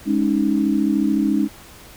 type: chord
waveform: sine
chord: Ab suspended fourth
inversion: none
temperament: equal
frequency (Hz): 207.7 / 277.2 / 311.1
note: Ab3 / Db4 / Eb4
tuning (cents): 0 / 0 / 0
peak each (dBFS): -20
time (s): 0.05-1.49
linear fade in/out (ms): 50
effects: pink hiss -43 dBFS RMS until 1.96 s